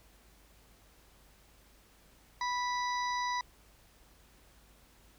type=harmonic tone; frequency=985 Hz; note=B5; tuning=5 cents flat; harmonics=1 / 2 / 4 / 5 / 6; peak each=-32 / -38 / -44 / -46 / -48 dBFS; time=2.41-3.41 s; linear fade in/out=2 ms; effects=added 51 Hz sine -63 dBFS peak until 5.18 s + pink hiss -63 dBFS RMS until 5.18 s